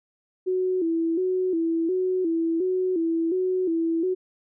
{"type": "tone with vibrato", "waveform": "sine", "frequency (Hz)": 349.2, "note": "F4", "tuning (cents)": 0, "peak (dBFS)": -21, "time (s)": [0.46, 4.15], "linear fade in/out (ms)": 20, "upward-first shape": "square", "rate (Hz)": 1.4, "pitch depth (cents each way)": 100, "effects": []}